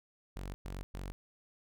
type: tone bursts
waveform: sawtooth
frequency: 46.77 Hz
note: F#1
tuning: 19 cents sharp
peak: -36 dBFS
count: 3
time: 0.36-1.12 s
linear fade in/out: 0 ms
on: 180 ms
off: 110 ms
effects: none